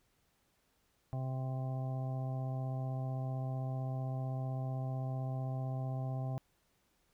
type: harmonic tone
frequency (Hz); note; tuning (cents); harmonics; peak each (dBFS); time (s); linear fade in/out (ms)
130.81; C3; 0; 1 / 2 / 3 / 4 / 5 / 6 / 8; -35 / -48 / -55 / -54 / -47 / -49 / -58; 1.13-6.38; 0
effects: pink hiss -75 dBFS RMS until 7.13 s